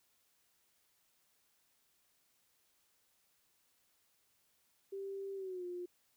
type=tone with pitch glide; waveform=sine; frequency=392 to 355.3 Hz; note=G4 to F4; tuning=0 to +30 cents; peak=-40 dBFS; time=4.92-5.86 s; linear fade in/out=10 ms; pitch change=-170 cents; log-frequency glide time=5.35-5.65 s; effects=white hiss -75 dBFS RMS until 6.16 s